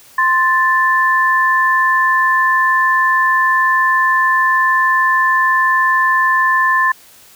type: tone pair together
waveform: sine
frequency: 1046.5 / 1760 Hz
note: C6 / A6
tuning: 0 / 0 cents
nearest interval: major sixth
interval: 900 cents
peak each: -13 dBFS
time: 0.18-6.92 s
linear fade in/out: 5 ms
effects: white hiss -44 dBFS RMS until 7.35 s